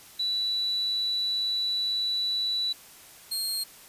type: tone pair in turn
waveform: sine / sawtooth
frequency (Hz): 3951 / 4225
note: B7 / C8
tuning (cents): 0 / +16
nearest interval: minor second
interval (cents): 116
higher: second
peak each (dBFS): -25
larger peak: neither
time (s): 0.19-2.73 / 3.31-3.64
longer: first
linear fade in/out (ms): 10
effects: white hiss -50 dBFS RMS until 3.88 s + resampled to 32000 Hz